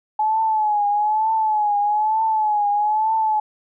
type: tone with vibrato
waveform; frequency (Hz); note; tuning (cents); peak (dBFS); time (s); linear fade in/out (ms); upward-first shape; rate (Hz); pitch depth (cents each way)
sine; 852; G#5; +44; -16; 0.19-3.4; 5; triangle; 1.1; 78
effects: none